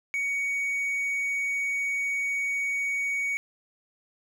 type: tone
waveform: triangle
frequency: 2242 Hz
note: C#7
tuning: 19 cents sharp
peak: -24 dBFS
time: 0.14-3.37 s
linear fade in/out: 0 ms
effects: none